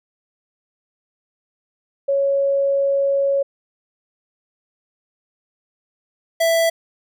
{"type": "tone pair in turn", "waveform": ["sine", "square"], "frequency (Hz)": [554.4, 661.7], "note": ["C#5", "E5"], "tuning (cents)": [0, 6], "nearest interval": "minor third", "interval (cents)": 306, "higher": "second", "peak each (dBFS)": -15, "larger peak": "neither", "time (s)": [[2.08, 3.43], [6.4, 6.7]], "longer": "first", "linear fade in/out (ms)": 10, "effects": []}